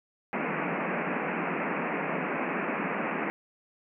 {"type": "band-pass noise", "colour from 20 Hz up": "pink", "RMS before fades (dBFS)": -31, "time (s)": [0.33, 3.3], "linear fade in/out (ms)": 0, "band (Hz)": [160, 2600], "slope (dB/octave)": 96, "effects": []}